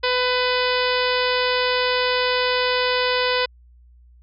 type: harmonic tone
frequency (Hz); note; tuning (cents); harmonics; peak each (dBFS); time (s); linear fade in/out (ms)
500; B4; +21; 1 / 2 / 3 / 4 / 5 / 6 / 7 / 8 / 9 / 10; -22 / -25 / -27 / -28 / -29 / -30 / -30 / -31 / -32 / -32; 0.03-3.46; 10
effects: added 60 Hz sine -47 dBFS peak until 4.22 s